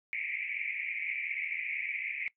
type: band-pass noise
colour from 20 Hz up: pink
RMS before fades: -36 dBFS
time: 0.13-2.28 s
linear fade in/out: 0 ms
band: 2100 to 2400 Hz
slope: 96 dB/octave
effects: noise-tail reverb RT60 0.1 s tail -21 dB re dry